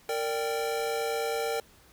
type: chord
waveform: square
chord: G minor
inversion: first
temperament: equal with one note detuned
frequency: 460.5 / 587.3 / 784 Hz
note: Bb4 / D5 / G5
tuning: -21 / 0 / 0 cents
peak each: -31 / -36 / -35 dBFS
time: 0.09-1.6 s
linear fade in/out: 2 ms
effects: pink hiss -58 dBFS RMS until 1.92 s